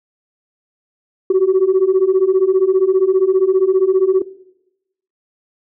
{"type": "beating tone pair", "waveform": "sine", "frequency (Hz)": [369.3, 384.3], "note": ["F#4", "G4"], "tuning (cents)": [-3, -34], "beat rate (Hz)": 15, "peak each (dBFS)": [-12, -12], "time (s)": [1.3, 4.22], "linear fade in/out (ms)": 5, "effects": ["noise-tail reverb RT60 0.9 s tail -18 dB re dry", "tanh soft clip ceiling -6 dBFS"]}